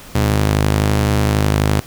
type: ring-modulated tone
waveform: sawtooth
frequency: 103.83 Hz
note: G#2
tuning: in tune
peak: -6 dBFS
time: 0.15-1.8 s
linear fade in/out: 0 ms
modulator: 25.7 Hz
effects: pink hiss -38 dBFS RMS until 1.86 s